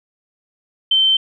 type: tone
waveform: sine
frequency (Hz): 3100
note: G7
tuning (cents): -20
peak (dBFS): -11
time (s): 0.91-1.17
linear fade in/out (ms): 5
effects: none